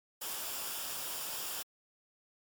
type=noise with comb filter; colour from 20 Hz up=white; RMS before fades=-39 dBFS; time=0.21-1.63 s; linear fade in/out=10 ms; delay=0.48 ms; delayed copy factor=-0.5; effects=MP3 96 kbps